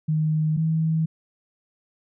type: tone pair in turn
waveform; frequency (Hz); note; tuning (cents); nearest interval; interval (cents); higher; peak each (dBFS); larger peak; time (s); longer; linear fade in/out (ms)
sine; 155.56 / 160.12; D#3 / D#3; 0 / +50; minor second; 50; second; -19; neither; 0.08-0.57 / 0.57-1.06; neither; 10
effects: none